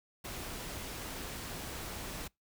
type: noise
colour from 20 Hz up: pink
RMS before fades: -42 dBFS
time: 0.24-2.28 s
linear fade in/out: 10 ms
effects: noise-tail reverb RT60 0.2 s tail -26 dB re dry